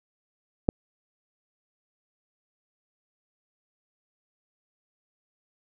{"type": "clicks", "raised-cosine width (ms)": 2, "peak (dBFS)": [-26, -7], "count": 2, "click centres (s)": [0.685, 0.689], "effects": []}